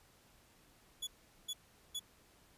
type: tone bursts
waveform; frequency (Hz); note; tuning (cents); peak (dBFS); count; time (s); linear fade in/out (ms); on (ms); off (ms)
sawtooth; 3407; G#7; +44; -35; 3; 1.02-1.996; 10; 52; 410
effects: pink hiss -66 dBFS RMS until 2.57 s + resampled to 32000 Hz